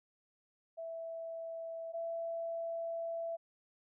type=tone pair in turn; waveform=sine; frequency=659.3 / 666.6 Hz; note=E5 / E5; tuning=0 / +19 cents; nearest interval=unison; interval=19 cents; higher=second; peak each=-40 / -36 dBFS; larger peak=second; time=0.77-1.93 / 1.93-3.37 s; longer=second; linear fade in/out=20 ms; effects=none